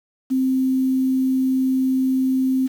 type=tone with quantisation; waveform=sine; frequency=261.6 Hz; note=C4; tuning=in tune; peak=-16 dBFS; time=0.3-2.68 s; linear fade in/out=20 ms; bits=7; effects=none